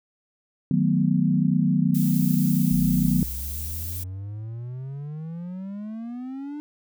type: chord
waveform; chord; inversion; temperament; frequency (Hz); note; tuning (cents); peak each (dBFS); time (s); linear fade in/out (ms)
sine; B dominant seventh; first; equal; 155.56 / 185 / 220 / 246.9; D#3 / F#3 / A3 / B3; 0 / 0 / 0 / 0; -23 / -22 / -27 / -24; 0.71-3.23; 2
type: noise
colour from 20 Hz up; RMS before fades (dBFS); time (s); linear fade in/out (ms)
violet; -34; 1.94-4.04; 10
type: exponential sweep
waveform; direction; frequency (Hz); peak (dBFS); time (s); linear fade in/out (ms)
triangle; up; 49.23 to 300; -29; 2.71-6.6; 0
effects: none